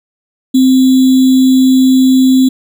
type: tone with sample-and-hold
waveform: sine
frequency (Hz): 260.4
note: C4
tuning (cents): -8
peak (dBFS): -4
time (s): 0.54-2.49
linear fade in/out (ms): 10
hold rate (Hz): 3675
effects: none